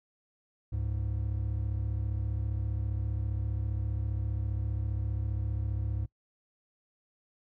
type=tone pair together; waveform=triangle; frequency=68.8 / 103.83 Hz; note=C#2 / G#2; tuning=-12 / 0 cents; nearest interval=perfect fifth; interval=712 cents; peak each=-31 / -30 dBFS; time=0.72-6.06 s; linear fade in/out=10 ms; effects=noise-tail reverb RT60 0.1 s tail -23 dB re dry